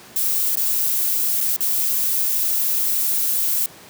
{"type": "noise with dropouts", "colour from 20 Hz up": "violet", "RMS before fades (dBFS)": -20, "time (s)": [0.16, 3.66], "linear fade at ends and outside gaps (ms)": 1, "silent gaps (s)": [[0.555, 0.571], [1.405, 1.41], [1.563, 1.606]], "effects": ["pink hiss -43 dBFS RMS until 3.89 s", "high-pass 150 Hz 12 dB/octave"]}